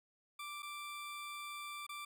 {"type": "tone with dropouts", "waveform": "20% pulse", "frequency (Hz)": 1174.7, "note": "D6", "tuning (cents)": 0, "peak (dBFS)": -39, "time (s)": [0.39, 2.05], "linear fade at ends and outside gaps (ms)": 5, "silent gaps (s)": [[0.623, 0.628], [1.867, 1.891]], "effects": []}